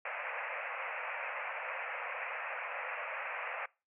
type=band-pass noise; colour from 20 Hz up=white; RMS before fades=-40 dBFS; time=0.05-3.66 s; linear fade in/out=5 ms; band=490 to 2600 Hz; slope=96 dB/octave; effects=noise-tail reverb RT60 0.3 s tail -24 dB re dry